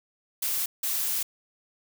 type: noise bursts at uneven times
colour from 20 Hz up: blue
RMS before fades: -28 dBFS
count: 2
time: 0.42-0.66 / 0.83-1.23 s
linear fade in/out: 5 ms
effects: none